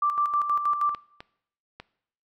sine tone with tremolo, 1174.7 Hz, D6, in tune, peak -20 dBFS, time 0.02-0.95 s, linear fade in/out 5 ms, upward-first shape square, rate 6.3 Hz, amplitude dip 55%
clicks, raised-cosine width 0.3 ms, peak -23 dBFS, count 3, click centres 0.948 / 1.205 / 1.8 s
effects noise-tail reverb RT60 0.7 s tail -20 dB re dry

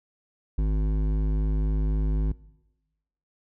sine tone with hard clipping, 51.91 Hz, G#1, in tune, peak -23 dBFS, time 0.58-2.32 s, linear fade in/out 5 ms, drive 12 dB, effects noise-tail reverb RT60 1.0 s tail -21 dB re dry

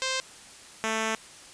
5% pulse tone pair in turn, 523.3 / 221.2 Hz, C5 / A3, 0 / +9 cents, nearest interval octave + minor third, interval 1491 cents, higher first, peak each -15 dBFS, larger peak neither, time 0.02-0.2 / 0.84-1.15 s, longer second, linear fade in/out 0 ms, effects white hiss -48 dBFS RMS until 1.53 s + resampled to 22050 Hz

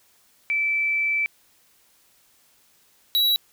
sine / square tone pair in turn, 2321 / 3903 Hz, D7 / B7, -21 / -21 cents, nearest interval major sixth, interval 900 cents, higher second, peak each -20 / -18 dBFS, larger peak second, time 0.5-1.26 / 3.15-3.36 s, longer first, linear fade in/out 0 ms, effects white hiss -60 dBFS RMS until 3.52 s

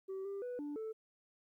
sine tone with pitch steps, 383.8 / 396.5 / 492.8 / 292.4 / 440.1 Hz, G4 / G4 / B4 / D4 / A4, -37 / +20 / -4 / -7 / 0 cents, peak -37 dBFS, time 0.08-0.93 s, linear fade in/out 20 ms, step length 170 ms, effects tanh soft clip ceiling -38 dBFS + 13-bit

